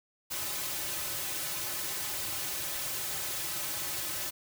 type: noise with comb filter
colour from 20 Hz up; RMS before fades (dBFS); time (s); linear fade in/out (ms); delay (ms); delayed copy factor
white; -35; 0.3-4.31; 20; 4.3; -0.85
effects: none